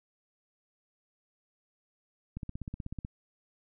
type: click train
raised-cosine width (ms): 5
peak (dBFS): -25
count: 12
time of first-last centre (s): 2.37-3.049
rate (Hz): 16.2
effects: none